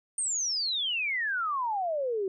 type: exponential sweep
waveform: sine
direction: down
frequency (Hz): 8910 to 370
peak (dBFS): -27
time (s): 0.18-2.28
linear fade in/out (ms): 2
effects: none